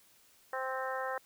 harmonic tone, 261.6 Hz, C4, in tune, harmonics 2 / 3 / 4 / 5 / 6 / 7, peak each -38 / -40 / -41 / -42 / -43 / -43 dBFS, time 0.53-1.18 s, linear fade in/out 2 ms, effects white hiss -64 dBFS RMS until 1.25 s

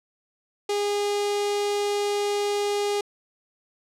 sawtooth tone with notch filter, 409.2 Hz, G#4, 26 cents flat, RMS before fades -25 dBFS, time 0.69-3.01 s, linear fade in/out 5 ms, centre 1500 Hz, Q 1.3, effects low-pass 9000 Hz 12 dB/octave

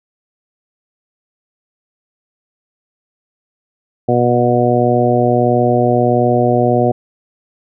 harmonic tone with a mistuned harmonic, 121.5 Hz, B2, 28 cents flat, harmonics 1 / 2 / 3 / 4 / 5 / 6, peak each -17 / -17 / -17 / -17 / -17 / -17 dBFS, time 4.08-6.92 s, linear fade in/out 10 ms, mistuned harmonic 1, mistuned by +22 cents, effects none

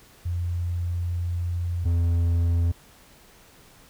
sine / triangle tone pair in turn, 87.1 / 85.16 Hz, F2 / F2, -4 / -43 cents, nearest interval unison, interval 39 cents, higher first, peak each -24 / -17 dBFS, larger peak second, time 0.25-1.85 / 1.85-2.72 s, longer first, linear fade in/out 10 ms, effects pink hiss -53 dBFS RMS until 3.89 s

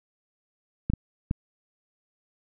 clicks, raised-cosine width 5 ms, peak -13 dBFS, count 3, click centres 0.9 / 0.936 / 1.311 s, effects none

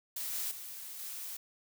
blue noise with level steps, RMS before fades -38 / -36 / -45 / -42 dBFS, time 0.16-1.37 s, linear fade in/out 5 ms, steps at 0.33 / 0.51 / 0.99 s, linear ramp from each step 5 ms, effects none

